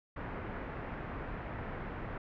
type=low-pass noise; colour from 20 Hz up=pink; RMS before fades=-41 dBFS; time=0.16-2.18 s; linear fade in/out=5 ms; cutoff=2000 Hz; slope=24 dB/octave; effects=none